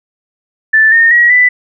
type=tone with pitch steps; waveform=sine; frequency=1760 / 1832.6 / 1908.2 / 1987 Hz; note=A6 / A#6 / A#6 / B6; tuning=0 / -30 / +40 / +10 cents; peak=-4 dBFS; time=0.73-1.49 s; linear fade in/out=10 ms; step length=190 ms; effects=none